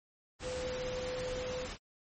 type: tone in noise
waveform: sine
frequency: 506 Hz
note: B4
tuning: 42 cents sharp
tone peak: -36 dBFS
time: 0.42-1.68 s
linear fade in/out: 50 ms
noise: pink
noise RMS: -42 dBFS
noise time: 0.39-1.78 s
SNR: +3 dB
effects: MP3 32 kbps